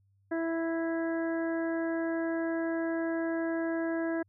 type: harmonic tone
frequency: 329.6 Hz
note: E4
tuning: in tune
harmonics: 1 / 2 / 3 / 4 / 5 / 6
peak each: -30 / -35 / -45 / -48 / -40 / -50 dBFS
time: 0.31-4.23 s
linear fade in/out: 10 ms
effects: added 98 Hz sine -65 dBFS peak until 4.28 s